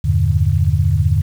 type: chord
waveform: sine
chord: E half-diminished seventh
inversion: none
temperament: equal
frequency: 82.41 / 98 / 116.54 / 146.83 Hz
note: E2 / G2 / Bb2 / D3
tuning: 0 / 0 / 0 / 0 cents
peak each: -16 / -16 / -21 / -18 dBFS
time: 0.04-1.22 s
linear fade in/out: 10 ms
effects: 7-bit